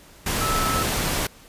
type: tone in noise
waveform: sine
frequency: 1308 Hz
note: E6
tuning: 14 cents flat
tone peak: -24 dBFS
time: 0.41-0.83 s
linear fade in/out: 5 ms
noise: pink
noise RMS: -24 dBFS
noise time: 0.26-1.27 s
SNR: -3 dB
effects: pink hiss -49 dBFS RMS until 1.48 s + resampled to 32000 Hz